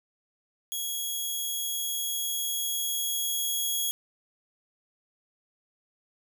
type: tone with level ramp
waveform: 10% pulse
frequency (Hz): 3322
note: G#7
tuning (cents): 0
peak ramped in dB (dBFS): -22 to -18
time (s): 0.72-3.91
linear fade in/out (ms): 0
effects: none